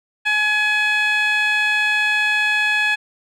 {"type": "tone with band-pass filter", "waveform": "15% pulse", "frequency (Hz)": 845, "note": "G#5", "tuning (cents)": 30, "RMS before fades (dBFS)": -18, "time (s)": [0.25, 2.96], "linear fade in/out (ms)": 20, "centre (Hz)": 2100, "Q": 2, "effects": []}